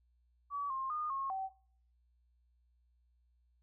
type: tone with pitch steps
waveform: sine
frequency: 1141 / 1063 / 1222 / 1084 / 767 Hz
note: C#6 / C6 / D#6 / C#6 / G5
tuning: +50 / +27 / -32 / -39 / -38 cents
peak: -35 dBFS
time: 0.5-1.5 s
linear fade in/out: 50 ms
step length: 200 ms
effects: noise-tail reverb RT60 0.5 s tail -20 dB re dry + added 60 Hz sine -69 dBFS peak until 3.62 s